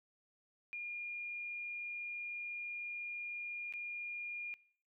sine tone with dropouts, 2418 Hz, D7, 50 cents sharp, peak -40 dBFS, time 0.73-4.54 s, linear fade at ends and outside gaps 0 ms, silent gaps 3.725-3.737 s, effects noise-tail reverb RT60 0.6 s tail -22 dB re dry

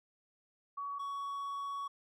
sine / triangle tone pair in turn, 1128 / 1120.9 Hz, C#6 / C#6, +30 / +19 cents, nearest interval unison, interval 11 cents, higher first, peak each -37 / -35 dBFS, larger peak second, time 0.77-0.99 / 0.99-1.88 s, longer second, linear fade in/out 10 ms, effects none

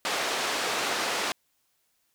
pink band-pass noise, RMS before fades -29 dBFS, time 0.05-1.32 s, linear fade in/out 0 ms, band 490 to 6400 Hz, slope 12 dB/octave, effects white hiss -72 dBFS RMS until 2.14 s

